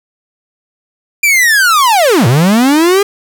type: linear two-way sweep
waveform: 45% pulse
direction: down then up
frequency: 2395 to 110 to 411.3 Hz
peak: -6 dBFS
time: 1.23-3.03 s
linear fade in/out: 5 ms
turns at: 2.27 s
effects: none